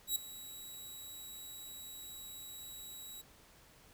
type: tone with ADSR envelope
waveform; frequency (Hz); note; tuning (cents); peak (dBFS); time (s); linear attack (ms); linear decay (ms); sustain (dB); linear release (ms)
10% pulse; 3872; B7; -35; -22; 0.07-3.22; 88; 4; -17; 15
effects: pink hiss -62 dBFS RMS until 3.93 s